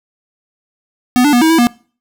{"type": "tone with pitch steps", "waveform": "square", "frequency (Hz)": [248.6, 293.4, 242.4, 320.4, 327.4, 239.7], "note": ["B3", "D4", "B3", "E4", "E4", "A#3"], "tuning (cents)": [12, -2, -32, -49, -12, 48], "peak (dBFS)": -8, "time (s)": [1.16, 1.67], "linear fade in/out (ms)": 0, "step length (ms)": 85, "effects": ["noise-tail reverb RT60 0.4 s tail -23 dB re dry"]}